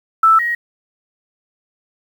sine tone pair in turn, 1320 / 1891.2 Hz, E6 / A#6, +2 / +24 cents, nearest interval tritone, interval 622 cents, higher second, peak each -7 / -16 dBFS, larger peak first, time 0.23-0.39 / 0.39-0.55 s, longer neither, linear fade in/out 5 ms, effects 7-bit

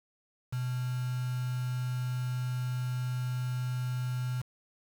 sine tone with quantisation, 125.6 Hz, B2, 30 cents sharp, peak -30 dBFS, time 0.52-4.42 s, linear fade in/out 10 ms, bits 7, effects none

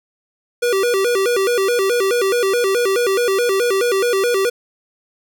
square tone with vibrato, 432.4 Hz, A4, 30 cents flat, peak -15 dBFS, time 0.62-4.5 s, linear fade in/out 10 ms, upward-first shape square, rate 4.7 Hz, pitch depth 190 cents each way, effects none

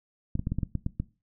clicks, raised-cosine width 5 ms, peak -16 dBFS, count 9, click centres 0.354 / 0.394 / 0.471 / 0.52 / 0.586 / 0.632 / 0.753 / 0.864 / 1 s, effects noise-tail reverb RT60 0.3 s tail -19 dB re dry

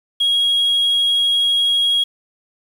sine tone, 3296 Hz, G#7, 14 cents flat, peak -11 dBFS, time 0.2-2.04 s, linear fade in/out 10 ms, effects tanh soft clip ceiling -12 dBFS + 7-bit

